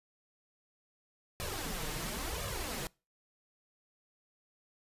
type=noise with flanger; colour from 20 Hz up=pink; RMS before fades=-38 dBFS; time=1.4-2.87 s; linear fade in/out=0 ms; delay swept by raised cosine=1.7 to 6.6 ms; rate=0.96 Hz; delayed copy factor=+0.9; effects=noise-tail reverb RT60 0.3 s tail -25 dB re dry + resampled to 32000 Hz